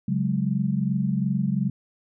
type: chord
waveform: sine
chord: C# suspended fourth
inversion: none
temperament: equal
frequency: 138.59 / 185 / 207.7 Hz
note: C#3 / F#3 / G#3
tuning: 0 / 0 / 0 cents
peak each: -26 / -25 / -26 dBFS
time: 0.08-1.7 s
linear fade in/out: 5 ms
effects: none